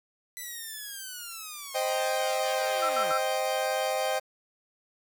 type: linear sweep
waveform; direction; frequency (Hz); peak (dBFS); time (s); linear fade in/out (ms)
5% pulse; down; 2000 to 146.83; -27; 0.37-3.12; 0
type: chord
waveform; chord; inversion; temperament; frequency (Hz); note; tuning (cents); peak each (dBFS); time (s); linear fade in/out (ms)
40% pulse; C minor; none; equal; 523.3 / 622.3 / 784; C5 / Eb5 / G5; 0 / 0 / 0; -30; 1.74-4.2; 20
type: tone bursts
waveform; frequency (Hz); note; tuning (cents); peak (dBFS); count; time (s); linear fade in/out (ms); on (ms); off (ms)
sine; 1334; E6; +20; -26; 3; 2.82-3.177; 5; 73; 69
effects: 9-bit